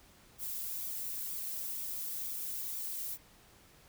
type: noise with flanger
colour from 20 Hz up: violet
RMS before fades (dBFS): -39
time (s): 0.38-3.18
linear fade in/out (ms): 50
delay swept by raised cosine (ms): 0.84 to 2.04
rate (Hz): 2.1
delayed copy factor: +0.5
effects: pink hiss -61 dBFS RMS until 3.88 s